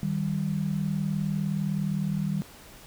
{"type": "tone pair together", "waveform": "sine", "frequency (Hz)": [155.56, 195.21], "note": ["D#3", "G3"], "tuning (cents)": [0, -7], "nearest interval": "major third", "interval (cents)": 393, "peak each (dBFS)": -28, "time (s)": [0.03, 2.42], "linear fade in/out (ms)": 0, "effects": ["pink hiss -49 dBFS RMS until 2.86 s"]}